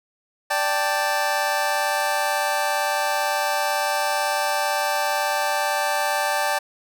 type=chord; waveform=25% pulse; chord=D suspended fourth; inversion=none; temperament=just; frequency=587.3 / 783.1 / 881 Hz; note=D5 / G5 / A5; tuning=0 / -2 / +2 cents; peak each=-22 / -21 / -21 dBFS; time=0.5-6.59 s; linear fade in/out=10 ms; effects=none